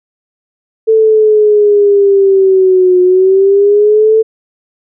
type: linear two-way sweep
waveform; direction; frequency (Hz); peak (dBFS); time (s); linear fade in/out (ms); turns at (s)
sine; down then up; 445 to 361.4 to 445; -4; 0.87-4.23; 20; 3.01
effects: none